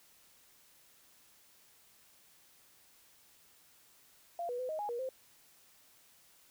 sine tone with pitch steps, 689 / 488.7 / 507 / 625 / 829 / 475.9 / 521 Hz, F5 / B4 / B4 / D#5 / G#5 / A#4 / C5, -24 / -18 / +45 / +8 / -3 / +36 / -7 cents, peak -35 dBFS, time 4.39-5.09 s, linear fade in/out 2 ms, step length 100 ms, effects white hiss -64 dBFS RMS until 6.5 s

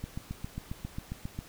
click train, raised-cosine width 5 ms, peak -23 dBFS, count 11, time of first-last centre 0.04-1.39 s, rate 7.41 Hz, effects pink hiss -52 dBFS RMS until 1.48 s

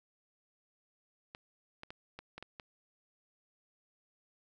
clicks, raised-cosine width 0.3 ms, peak -29 dBFS, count 7, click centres 1.349 / 1.834 / 1.905 / 2.19 / 2.38 / 2.426 / 2.598 s, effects none

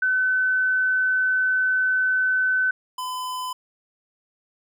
sine / square tone pair in turn, 1515 / 1011.1 Hz, F#6 / B5, +40 / +40 cents, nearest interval perfect fifth, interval 700 cents, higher first, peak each -18 / -28 dBFS, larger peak first, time 0.02-2.71 / 2.98-3.53 s, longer first, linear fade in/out 5 ms, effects none

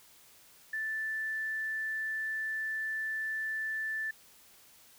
sine tone, 1760 Hz, A6, in tune, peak -32 dBFS, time 0.73-4.11 s, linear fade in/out 5 ms, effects white hiss -59 dBFS RMS until 4.98 s

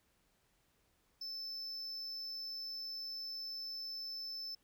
triangle tone, 5274 Hz, E8, in tune, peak -40 dBFS, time 1.21-4.55 s, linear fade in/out 5 ms, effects pink hiss -75 dBFS RMS until 4.63 s

